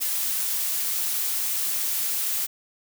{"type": "noise", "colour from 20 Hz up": "blue", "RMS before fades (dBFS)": -26, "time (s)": [0, 2.47], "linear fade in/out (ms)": 20, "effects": []}